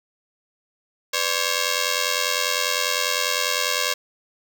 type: ring-modulated tone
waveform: 5% pulse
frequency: 545 Hz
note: C#5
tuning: 29 cents flat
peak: -6 dBFS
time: 1.13-3.94 s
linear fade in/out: 10 ms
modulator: 45 Hz
effects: none